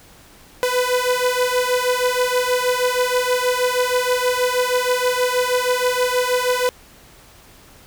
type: beating tone pair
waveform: sawtooth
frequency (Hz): 495.8 / 502.1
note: B4 / B4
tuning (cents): +7 / +29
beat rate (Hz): 6.3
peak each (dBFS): -16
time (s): 0.63-6.69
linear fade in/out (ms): 0
effects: pink hiss -47 dBFS RMS until 7.86 s